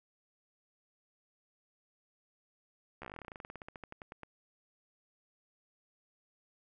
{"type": "slowing click train", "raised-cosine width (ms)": 0.5, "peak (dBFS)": -30, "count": 27, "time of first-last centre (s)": [3.02, 4.233], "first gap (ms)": 13, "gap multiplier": 1.09, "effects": []}